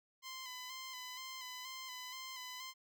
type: tone with vibrato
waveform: 10% pulse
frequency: 1025 Hz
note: C6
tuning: 36 cents flat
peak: -37 dBFS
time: 0.22-2.74 s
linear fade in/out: 50 ms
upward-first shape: square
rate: 2.1 Hz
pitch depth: 34 cents each way
effects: none